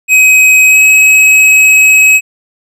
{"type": "tone with pitch glide", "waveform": "square", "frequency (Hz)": [2531, 2554], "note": ["D#7", "D#7"], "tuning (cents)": [29, 45], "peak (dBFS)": -3, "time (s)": [0.08, 2.21], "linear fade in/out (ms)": 50, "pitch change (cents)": 16, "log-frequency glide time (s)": [0.67, 0.79], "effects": ["low-pass 12000 Hz 12 dB/octave"]}